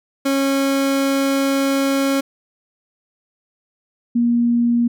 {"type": "tone pair in turn", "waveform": ["30% pulse", "sine"], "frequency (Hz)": [273.8, 237.3], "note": ["C#4", "A#3"], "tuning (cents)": [-21, 31], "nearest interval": "major second", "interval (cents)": 248, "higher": "first", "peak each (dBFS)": -13, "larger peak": "neither", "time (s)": [[0.25, 2.21], [4.15, 4.88]], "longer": "first", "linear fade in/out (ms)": 10, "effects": []}